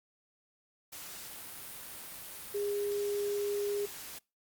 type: tone in noise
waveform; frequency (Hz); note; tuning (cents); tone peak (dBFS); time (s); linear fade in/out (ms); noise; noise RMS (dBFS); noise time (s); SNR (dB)
sine; 408.3; G#4; -29; -31; 2.54-3.86; 10; white; -45; 0.92-4.19; +11
effects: noise-tail reverb RT60 0.3 s tail -26 dB re dry + Opus 48 kbps